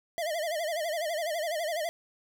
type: tone with vibrato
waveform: square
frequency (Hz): 644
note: E5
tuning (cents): -41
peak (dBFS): -30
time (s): 0.18-1.89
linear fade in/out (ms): 0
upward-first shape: sine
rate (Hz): 12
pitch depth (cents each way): 130
effects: none